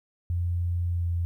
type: tone with pitch glide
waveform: sine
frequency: 87.1 to 85.85 Hz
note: F2 to F2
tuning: -4 to -29 cents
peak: -24 dBFS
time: 0.3-1.25 s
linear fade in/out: 0 ms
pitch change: -25 cents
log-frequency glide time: 0.9-1.08 s
effects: 11-bit